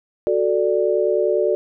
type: chord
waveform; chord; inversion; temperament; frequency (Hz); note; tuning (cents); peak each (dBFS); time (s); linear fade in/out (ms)
sine; D major; first; equal; 370 / 440 / 587.3; F#4 / A4 / D5; 0 / 0 / 0; -20; 0.27-1.55; 0
effects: none